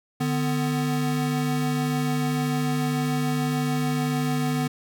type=tone pair together; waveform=square; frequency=149.3 / 251.1 Hz; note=D3 / B3; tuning=+29 / +29 cents; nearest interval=major sixth; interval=900 cents; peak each=-26 dBFS; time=0.2-4.68 s; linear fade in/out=10 ms; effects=none